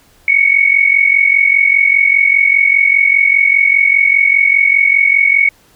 sine tone pair together, 2200 / 2245 Hz, C#7 / C#7, -14 / +21 cents, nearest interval unison, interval 35 cents, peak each -10 dBFS, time 0.28-5.49 s, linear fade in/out 2 ms, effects pink hiss -49 dBFS RMS until 5.75 s

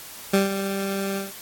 20% pulse tone with ADSR envelope, 196 Hz, G3, in tune, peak -10 dBFS, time 0.33-1.32 s, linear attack 9 ms, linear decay 150 ms, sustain -10 dB, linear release 160 ms, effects white hiss -40 dBFS RMS until 1.41 s + AAC 64 kbps

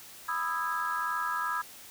sine chord, E major seventh, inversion second, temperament just, 988.9 / 1236.1 / 1318.5 / 1648.1 Hz, B5 / D#6 / E6 / G#6, +2 / -12 / 0 / -14 cents, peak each -34 dBFS, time 0.28-1.62 s, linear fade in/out 10 ms, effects tanh soft clip ceiling -18 dBFS + white hiss -49 dBFS RMS until 1.9 s

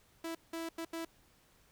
sawtooth tone bursts at uneven times, 329.6 Hz, E4, in tune, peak -34 dBFS, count 4, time 0.24-0.35 / 0.53-0.69 / 0.78-0.85 / 0.93-1.05 s, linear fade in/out 5 ms, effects pink hiss -67 dBFS RMS until 1.71 s

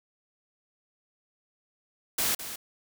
white noise with echo, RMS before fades -27 dBFS, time 2.18-2.35 s, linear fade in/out 5 ms, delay 210 ms, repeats 1, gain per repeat -11 dB, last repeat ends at 2.56 s, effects none

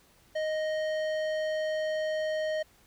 triangle tone with tanh clipping, 622.3 Hz, D#5, in tune, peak -30 dBFS, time 0.35-2.63 s, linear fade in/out 10 ms, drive 18 dB, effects pink hiss -62 dBFS RMS until 2.86 s

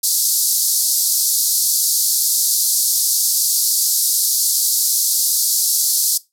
white band-pass noise, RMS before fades -17 dBFS, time 0.03-6.18 s, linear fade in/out 10 ms, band 4300 to 14000 Hz, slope 48 dB/octave, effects noise-tail reverb RT60 0.2 s tail -19 dB re dry

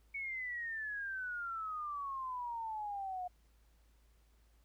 sine exponential sweep, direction down, 2237 to 714 Hz, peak -38 dBFS, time 0.14-3.28 s, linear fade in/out 10 ms, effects added 55 Hz sine -65 dBFS peak until 4.64 s + pink hiss -75 dBFS RMS until 4.64 s

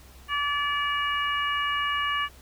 harmonic tone, 577 Hz, D5, 31 cents flat, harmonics 2 / 3 / 4 / 5, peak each -27 / -30 / -34 / -31 dBFS, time 0.28-2.29 s, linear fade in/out 50 ms, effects added 65 Hz sine -49 dBFS peak until 2.41 s + pink hiss -53 dBFS RMS until 2.41 s

